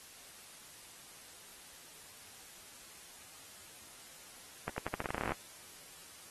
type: accelerating click train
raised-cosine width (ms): 0.5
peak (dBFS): -20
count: 16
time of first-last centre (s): 4.68-5.32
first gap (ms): 100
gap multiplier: 0.86
effects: white hiss -54 dBFS RMS until 6.3 s + AAC 32 kbps